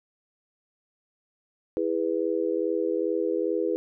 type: chord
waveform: sine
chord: E major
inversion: none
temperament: just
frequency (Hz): 329.6 / 412 / 494.4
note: E4 / G#4 / B4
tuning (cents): 0 / -14 / +2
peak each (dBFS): -28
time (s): 1.77-3.76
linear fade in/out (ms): 0
effects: none